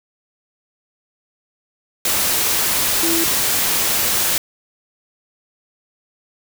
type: tone in noise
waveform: sine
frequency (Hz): 332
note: E4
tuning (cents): +12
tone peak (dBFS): -19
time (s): 3.03-3.24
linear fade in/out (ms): 2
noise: white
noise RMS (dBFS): -18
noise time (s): 2.05-4.38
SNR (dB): -4
effects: none